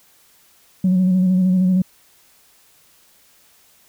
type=tone with vibrato; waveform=sine; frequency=184.6 Hz; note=F#3; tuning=4 cents flat; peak=-11 dBFS; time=0.84-1.82 s; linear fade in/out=5 ms; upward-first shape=square; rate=13 Hz; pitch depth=27 cents each way; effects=tanh soft clip ceiling -10 dBFS + white hiss -54 dBFS RMS until 3.88 s